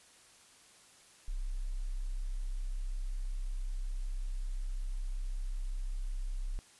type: tone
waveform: sine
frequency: 32.7 Hz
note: C1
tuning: in tune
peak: -33 dBFS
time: 1.28-6.59 s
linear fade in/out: 0 ms
effects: white hiss -60 dBFS RMS until 6.79 s + resampled to 24000 Hz